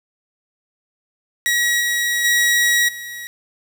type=tone with level steps; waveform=sawtooth; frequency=1912 Hz; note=A#6; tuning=43 cents sharp; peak=-12 / -14 / -10 / -26 dBFS; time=1.46-3.27 s; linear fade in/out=0 ms; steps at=1.8 / 2.24 / 2.88 s; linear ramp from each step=10 ms; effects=7-bit